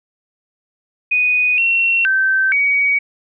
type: tone with pitch steps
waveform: sine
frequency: 2484 / 2723 / 1550 / 2257 Hz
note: D#7 / F7 / G6 / C#7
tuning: -3 / -44 / -20 / +31 cents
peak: -12 dBFS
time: 1.11-2.99 s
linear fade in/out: 10 ms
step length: 470 ms
effects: none